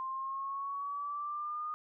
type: exponential sweep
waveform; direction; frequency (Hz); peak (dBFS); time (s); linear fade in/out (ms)
sine; up; 1046.5 to 1229; -35; 0-1.74; 0
effects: none